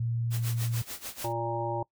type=tone; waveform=sine; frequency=116.54 Hz; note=A#2; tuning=in tune; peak=-27 dBFS; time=0-0.82 s; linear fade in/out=5 ms
type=noise with tremolo; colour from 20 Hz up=white; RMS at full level=-37 dBFS; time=0.3-1.33 s; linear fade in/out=50 ms; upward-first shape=sine; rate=6.8 Hz; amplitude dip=85%
type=harmonic tone; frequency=116.54 Hz; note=A#2; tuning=in tune; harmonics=1 / 3 / 5 / 7 / 8; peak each=-35 / -35 / -35 / -35 / -35 dBFS; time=1.24-1.83 s; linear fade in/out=5 ms
effects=noise-tail reverb RT60 0.1 s tail -23 dB re dry